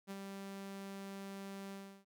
sawtooth tone with ADSR envelope, 196.2 Hz, G3, 2 cents sharp, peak -38 dBFS, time 0.07-2.05 s, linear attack 37 ms, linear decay 38 ms, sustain -3 dB, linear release 330 ms, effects none

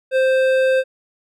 triangle tone with hard clipping, 523.3 Hz, C5, in tune, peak -15 dBFS, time 0.11-0.84 s, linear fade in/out 50 ms, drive 15 dB, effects none

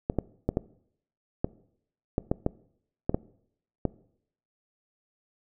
clicks, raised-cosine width 2 ms, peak -11 dBFS, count 11, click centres 0.099 / 0.187 / 0.49 / 0.571 / 1.445 / 2.181 / 2.315 / 2.464 / 3.095 / 3.145 / 3.853 s, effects noise-tail reverb RT60 0.7 s tail -21 dB re dry

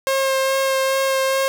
sawtooth tone with vibrato, 535 Hz, C5, 38 cents sharp, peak -13 dBFS, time 0.07-1.48 s, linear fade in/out 0 ms, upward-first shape sine, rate 2.4 Hz, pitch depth 12 cents each way, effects none

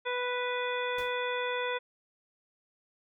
harmonic tone, 493.9 Hz, B4, in tune, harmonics 1 / 2 / 3 / 4 / 5 / 7, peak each -33 / -36 / -38 / -39 / -40 / -41 dBFS, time 0.05-1.79 s, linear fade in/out 20 ms
pink noise with exponential decay, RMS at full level -43 dBFS, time 0.98-1.18 s, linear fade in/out 5 ms, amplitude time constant 42 ms
effects none

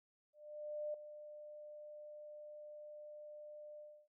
sine tone with ADSR envelope, 599 Hz, D5, 34 cents sharp, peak -38 dBFS, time 0.33-4.08 s, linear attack 610 ms, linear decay 4 ms, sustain -12 dB, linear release 290 ms, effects none

